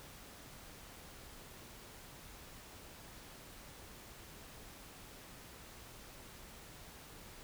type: silence
effects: pink hiss -54 dBFS RMS until 7.43 s